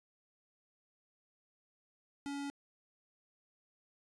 square tone, 282.2 Hz, C#4, 31 cents sharp, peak -39 dBFS, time 2.26-2.5 s, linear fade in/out 0 ms, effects resampled to 24000 Hz

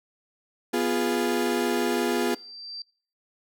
35% pulse chord, F diminished, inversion second, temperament equal, 246.9 / 349.2 / 415.3 Hz, Cb4 / F4 / Ab4, 0 / 0 / 0 cents, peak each -26 / -25 / -26 dBFS, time 0.73-2.35 s, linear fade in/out 10 ms
sine tone with exponential growth, 4686 Hz, D8, 5 cents flat, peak -33 dBFS, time 1.25-2.82 s, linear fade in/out 2 ms, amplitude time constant 340 ms
effects noise-tail reverb RT60 0.5 s tail -24 dB re dry

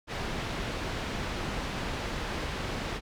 pink low-pass noise, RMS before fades -34 dBFS, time 0.07-3.01 s, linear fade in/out 50 ms, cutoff 4000 Hz, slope 12 dB/octave, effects none

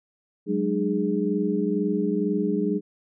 sine tone cluster, 186.7 / 208.8 / 302.2 / 413.6 Hz, F#3 / G#3 / D4 / G#4, +16 / +10 / +50 / -7 cents, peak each -27 dBFS, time 0.46-2.81 s, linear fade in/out 50 ms, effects none

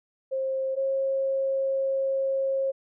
sine tone pair in turn, 531 / 539 Hz, C5 / C#5, +25 / -49 cents, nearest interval unison, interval 26 cents, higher second, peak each -25 / -23 dBFS, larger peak second, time 0.31-0.76 / 0.76-2.72 s, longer second, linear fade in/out 20 ms, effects none

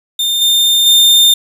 40% pulse tone with level steps, 3616 Hz, A7, 47 cents sharp, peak -11 / -7 / -4 dBFS, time 0.19-1.34 s, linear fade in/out 5 ms, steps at 0.41 / 0.86 s, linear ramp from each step 10 ms, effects 7-bit

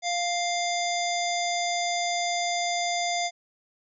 harmonic tone with a mistuned harmonic, 698.5 Hz, F5, in tune, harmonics 1 / 3 / 5 / 7 / 9 / 10, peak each -27 / -32 / -34 / -35 / -37 / -37 dBFS, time 0.02-3.31 s, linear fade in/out 50 ms, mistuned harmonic 5, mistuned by +24 cents, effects none

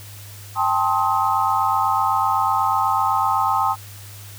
sine chord, A half-diminished seventh, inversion third, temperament just, 792 / 880 / 1056 / 1267.2 Hz, G5 / A5 / C6 / Eb6, +18 / 0 / +16 / +31 cents, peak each -22 dBFS, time 0.55-3.76 s, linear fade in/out 50 ms, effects added 101 Hz sine -38 dBFS peak until 4.38 s + white hiss -42 dBFS RMS until 4.38 s

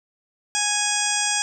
harmonic tone with a mistuned harmonic, 829 Hz, G#5, 3 cents flat, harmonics 1 / 2 / 3 / 4 / 6 / 7 / 8 / 9 / 10, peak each -29 / -29 / -29 / -29 / -29 / -29 / -29 / -29 / -29 dBFS, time 0.55-1.42 s, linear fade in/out 0 ms, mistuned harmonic 9, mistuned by +23 cents, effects none

